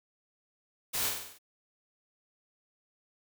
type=noise with echo; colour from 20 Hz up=white; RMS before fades=-32 dBFS; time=0.93-1.1 s; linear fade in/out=20 ms; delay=48 ms; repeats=6; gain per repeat=-4 dB; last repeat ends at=1.388 s; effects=none